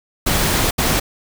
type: noise bursts at uneven times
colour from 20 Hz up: pink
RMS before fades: -17 dBFS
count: 2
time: 0.26-0.71 / 0.78-1 s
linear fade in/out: 10 ms
effects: none